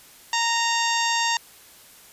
harmonic tone with a mistuned harmonic, 927 Hz, A#5, 10 cents flat, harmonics 1 / 2 / 3 / 4 / 5 / 6 / 7 / 8, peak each -24 / -27 / -29 / -30 / -31 / -32 / -32 / -33 dBFS, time 0.33-1.37 s, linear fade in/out 2 ms, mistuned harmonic 4, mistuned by -23 cents, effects white hiss -49 dBFS RMS until 2.12 s + resampled to 32000 Hz

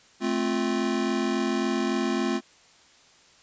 square chord, F major, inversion first, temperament just, 218.3 / 261.9 / 349.2 Hz, A3 / C4 / F4, -13 / +2 / 0 cents, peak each -29 dBFS, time 0.2-2.41 s, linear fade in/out 50 ms, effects white hiss -56 dBFS RMS until 3.42 s + resampled to 16000 Hz

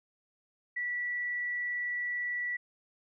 sine tone, 1953 Hz, B6, 20 cents flat, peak -31 dBFS, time 0.76-2.57 s, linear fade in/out 10 ms, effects none

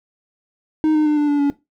triangle tone with pitch steps, 311.1 / 305.6 / 300.2 / 294.8 / 289.6 / 284.5 Hz, D#4 / D#4 / D4 / D4 / D4 / C#4, 0 / -31 / +38 / +7 / -24 / +45 cents, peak -11 dBFS, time 0.84-1.5 s, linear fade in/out 0 ms, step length 110 ms, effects noise-tail reverb RT60 0.2 s tail -17 dB re dry

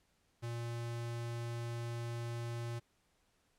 square tone, 117.8 Hz, A#2, 19 cents sharp, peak -39 dBFS, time 0.42-2.8 s, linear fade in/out 20 ms, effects pink hiss -75 dBFS RMS until 3.58 s + low-pass 11000 Hz 12 dB/octave

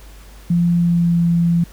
sine tone with pitch glide, 172.3 to 170.12 Hz, F3 to F3, -23 to -45 cents, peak -12 dBFS, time 0.5-1.64 s, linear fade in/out 5 ms, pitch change -22 cents, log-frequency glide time 0.74-1.26 s, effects added 50 Hz sine -38 dBFS peak until 1.72 s + pink hiss -46 dBFS RMS until 1.72 s

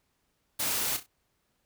white noise with echo, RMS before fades -30 dBFS, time 0.59-0.97 s, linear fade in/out 10 ms, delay 32 ms, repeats 3, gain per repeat -10 dB, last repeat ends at 1.066 s, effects pink hiss -75 dBFS RMS until 1.65 s

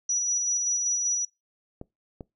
sine tone with tremolo, 5860 Hz, F#8, 18 cents flat, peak -23 dBFS, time 0.09-1.25 s, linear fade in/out 5 ms, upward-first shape square, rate 5.2 Hz, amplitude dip 25%
clicks, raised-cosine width 2 ms, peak -24 dBFS, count 2, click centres 1.814 / 2.208 s
effects noise-tail reverb RT60 0.2 s tail -23 dB re dry

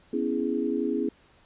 sine chord, C# minor seventh, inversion third, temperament equal, 246.9 / 277.2 / 329.6 / 415.3 Hz, B3 / C#4 / E4 / G#4, 0 / 0 / 0 / 0 cents, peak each -30 dBFS, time 0.13-1.09 s, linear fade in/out 5 ms, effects pink hiss -59 dBFS RMS until 1.45 s + resampled to 8000 Hz

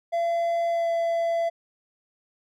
triangle tone with pitch glide, 679 to 672.4 Hz, F5 to E5, -49 to +34 cents, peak -20 dBFS, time 0.12-1.5 s, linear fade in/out 20 ms, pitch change -17 cents, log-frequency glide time 0.7-0.88 s, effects none

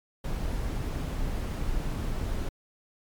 brown noise, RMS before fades -30 dBFS, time 0.24-2.49 s, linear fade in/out 5 ms, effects MP3 96 kbps

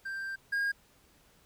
triangle tone pair in turn, 1577 / 1625.1 Hz, G6 / G#6, +10 / -38 cents, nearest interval minor second, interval 52 cents, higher second, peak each -33 / -26 dBFS, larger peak second, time 0.05-0.36 / 0.52-0.72 s, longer first, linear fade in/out 10 ms, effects pink hiss -64 dBFS RMS until 1.45 s

